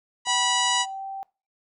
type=harmonic tone; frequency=976 Hz; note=B5; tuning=21 cents flat; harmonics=1 / 2 / 3 / 4 / 5 / 6 / 7 / 8 / 9; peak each=-26 / -29 / -26 / -30 / -34 / -35 / -30 / -35 / -36 dBFS; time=0.25-0.86 s; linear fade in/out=50 ms
type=tone with pitch glide; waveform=sine; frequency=762 to 778.5 Hz; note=G5 to G5; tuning=-49 to -12 cents; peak=-31 dBFS; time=0.27-1.23 s; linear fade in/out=0 ms; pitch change=+37 cents; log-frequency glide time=0.58-1.05 s
effects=noise-tail reverb RT60 0.3 s tail -23 dB re dry